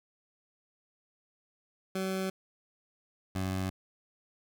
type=tone pair in turn; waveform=20% pulse; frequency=189.7 / 94.3 Hz; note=F#3 / F#2; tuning=+43 / +33 cents; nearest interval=octave; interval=1210 cents; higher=first; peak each=-26 dBFS; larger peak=neither; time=1.95-2.3 / 3.35-3.7 s; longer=neither; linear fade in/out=5 ms; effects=none